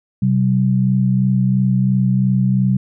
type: tone pair together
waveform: sine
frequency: 128.48 / 191.4 Hz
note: C3 / G3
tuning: -31 / -41 cents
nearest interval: perfect fifth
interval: 690 cents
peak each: -15 dBFS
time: 0.22-2.77 s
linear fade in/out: 5 ms
effects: none